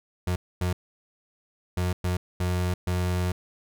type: tone bursts at uneven times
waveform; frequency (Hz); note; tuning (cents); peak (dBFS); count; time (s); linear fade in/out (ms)
35% pulse; 90; F#2; -47; -22; 6; 0.27-0.36 / 0.61-0.73 / 1.77-1.93 / 2.04-2.17 / 2.4-2.74 / 2.87-3.32; 5
effects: none